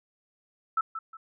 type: tone with echo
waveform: sine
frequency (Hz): 1318.5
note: E6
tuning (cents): 0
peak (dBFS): -22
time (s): 0.77-0.81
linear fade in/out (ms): 5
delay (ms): 180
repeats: 2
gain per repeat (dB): -10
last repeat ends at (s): 1.17
effects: none